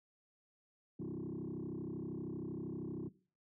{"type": "tone with frequency modulation", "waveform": "sine", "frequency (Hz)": 252.2, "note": "B3", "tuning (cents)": 36, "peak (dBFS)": -38, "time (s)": [0.99, 3.09], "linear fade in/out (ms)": 10, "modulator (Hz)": 32.8, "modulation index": 3.6, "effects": ["noise-tail reverb RT60 0.4 s tail -19 dB re dry", "tanh soft clip ceiling -37 dBFS"]}